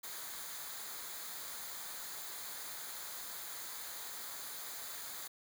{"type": "noise with comb filter", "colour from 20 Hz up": "white", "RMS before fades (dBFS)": -45, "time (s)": [0.03, 5.28], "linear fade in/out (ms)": 10, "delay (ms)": 0.36, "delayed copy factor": -0.6, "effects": []}